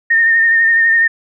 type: tone with vibrato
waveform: sine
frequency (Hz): 1828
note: A#6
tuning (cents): -34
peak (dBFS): -8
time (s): 0.1-1.08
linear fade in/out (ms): 10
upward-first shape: sine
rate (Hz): 12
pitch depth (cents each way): 32
effects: none